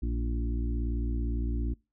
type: harmonic tone with a mistuned harmonic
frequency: 57.7 Hz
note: A#1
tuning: 17 cents flat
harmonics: 1 / 2 / 4 / 5 / 6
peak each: -28 / -39 / -39 / -39 / -44 dBFS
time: 0.02-1.74 s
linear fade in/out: 10 ms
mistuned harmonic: 4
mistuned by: -27 cents
effects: noise-tail reverb RT60 0.3 s tail -26 dB re dry